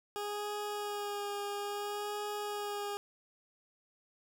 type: tone with vibrato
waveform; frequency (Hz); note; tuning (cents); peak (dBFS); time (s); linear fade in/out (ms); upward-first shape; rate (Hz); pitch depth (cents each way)
20% pulse; 411.2; G#4; -17; -31; 0.16-2.97; 0; sine; 0.59; 18
effects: none

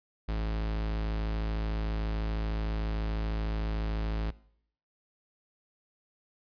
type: tone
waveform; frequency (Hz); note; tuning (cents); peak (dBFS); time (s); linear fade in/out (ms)
45% pulse; 53.7; A1; -41; -29; 0.28-4.31; 10
effects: noise-tail reverb RT60 0.7 s tail -21 dB re dry + resampled to 11025 Hz

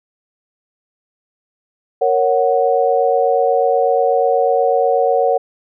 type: chord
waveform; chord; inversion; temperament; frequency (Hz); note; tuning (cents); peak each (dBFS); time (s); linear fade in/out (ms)
sine; F# major; first; equal; 466.2 / 554.4 / 740; A#4 / C#5 / F#5; 0 / 0 / 0; -16; 2.01-5.38; 10
effects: none

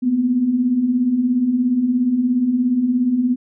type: beating tone pair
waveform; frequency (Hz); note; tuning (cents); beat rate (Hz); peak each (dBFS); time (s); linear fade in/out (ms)
sine; 233.5 / 250.5; A#3 / B3; +3 / +25; 17; -23 / -15; 0.02-3.36; 20
effects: none

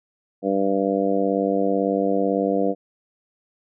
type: harmonic tone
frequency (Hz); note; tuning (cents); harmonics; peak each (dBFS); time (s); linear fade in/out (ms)
98; G2; 0; 2 / 3 / 4 / 5 / 6 / 7; -26 / -24 / -28 / -23 / -28 / -27; 0.42-2.75; 50
effects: none

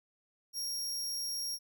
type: tone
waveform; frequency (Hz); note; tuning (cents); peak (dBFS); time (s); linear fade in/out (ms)
sawtooth; 5588; F8; 0; -32; 0.53-1.59; 50
effects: none

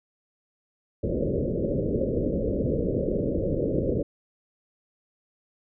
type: low-pass noise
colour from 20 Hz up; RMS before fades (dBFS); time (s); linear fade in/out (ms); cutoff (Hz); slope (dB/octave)
white; -26; 1.03-4.03; 10; 570; 96
effects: none

